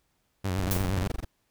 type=tone with vibrato; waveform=sawtooth; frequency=93.7 Hz; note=F#2; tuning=22 cents sharp; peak=-23 dBFS; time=0.44-1.08 s; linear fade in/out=10 ms; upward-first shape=square; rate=8.6 Hz; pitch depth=79 cents each way
type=noise bursts; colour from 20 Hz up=brown; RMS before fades=-29 dBFS; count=16; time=0.58-1.248 s; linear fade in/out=5 ms; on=23 ms; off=20 ms
type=noise with exponential decay; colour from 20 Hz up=blue; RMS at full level=-28 dBFS; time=0.71-0.96 s; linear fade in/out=1 ms; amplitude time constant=54 ms
effects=pink hiss -73 dBFS RMS until 1.5 s